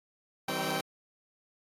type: tone cluster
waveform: 10% pulse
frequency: 158.9 / 192.3 / 261.5 / 777 Hz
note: D#3 / G3 / C4 / G5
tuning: +37 / -33 / -1 / -16 cents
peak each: -28 dBFS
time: 0.48-0.81 s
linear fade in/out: 5 ms
effects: AAC 48 kbps